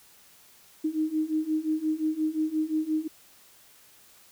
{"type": "beating tone pair", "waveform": "sine", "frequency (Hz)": [308.8, 314.5], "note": ["D#4", "D#4"], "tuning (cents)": [-13, 19], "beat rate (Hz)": 5.7, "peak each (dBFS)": [-29, -27], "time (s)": [0.84, 3.08], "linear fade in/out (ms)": 10, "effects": ["white hiss -56 dBFS RMS until 4.31 s"]}